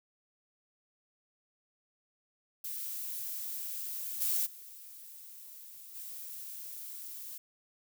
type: noise with level steps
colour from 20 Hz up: violet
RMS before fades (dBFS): -39 / -31 / -50 / -44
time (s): 2.64-7.38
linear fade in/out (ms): 5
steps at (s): 4.2 / 4.45 / 5.94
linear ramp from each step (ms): 20
effects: none